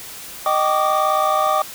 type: tone cluster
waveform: triangle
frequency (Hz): 618 / 774 / 1153 / 1212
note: D#5 / G5 / D6 / D#6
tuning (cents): -12 / -22 / -32 / -46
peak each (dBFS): -19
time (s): 0.46-1.62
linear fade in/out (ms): 2
effects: white hiss -35 dBFS RMS until 1.74 s